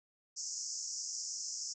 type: band-pass noise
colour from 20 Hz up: pink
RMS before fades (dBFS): -41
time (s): 0.36-1.74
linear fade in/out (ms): 20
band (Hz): 5100 to 7300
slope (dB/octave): 96
effects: none